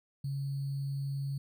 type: tone with sample-and-hold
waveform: sine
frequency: 138.59 Hz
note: C#3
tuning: in tune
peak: -32 dBFS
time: 0.24-1.38 s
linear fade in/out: 5 ms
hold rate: 4410 Hz
effects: none